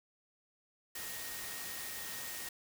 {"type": "tone in noise", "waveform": "sine", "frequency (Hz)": 1864.7, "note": "A#6", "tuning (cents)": 0, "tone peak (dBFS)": -50, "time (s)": [0.95, 2.49], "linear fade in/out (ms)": 5, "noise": "white", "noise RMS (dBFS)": -43, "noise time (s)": [0.95, 2.49], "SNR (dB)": -10, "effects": []}